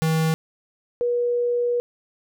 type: tone pair in turn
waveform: square / sine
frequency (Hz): 160 / 482.5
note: D#3 / B4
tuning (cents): +49 / -40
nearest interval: octave + perfect fifth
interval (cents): 1911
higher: second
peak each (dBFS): -19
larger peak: neither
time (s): 0.02-0.34 / 1.01-1.8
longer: second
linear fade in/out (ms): 0
effects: none